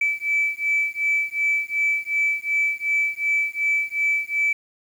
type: beating tone pair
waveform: sine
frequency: 2309 / 2311.7 Hz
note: D7 / D7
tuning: -30 / -28 cents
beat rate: 2.7 Hz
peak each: -22 dBFS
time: 0.01-4.53 s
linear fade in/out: 5 ms
effects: tanh soft clip ceiling -13 dBFS + 8-bit